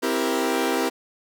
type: chord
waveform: sawtooth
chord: C dominant seventh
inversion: none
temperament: equal with one note detuned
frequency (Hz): 261.6 / 329.6 / 392 / 470.5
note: C4 / E4 / G4 / Bb4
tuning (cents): 0 / 0 / 0 / +16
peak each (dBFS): -23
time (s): 0.02-0.9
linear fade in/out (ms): 20
effects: none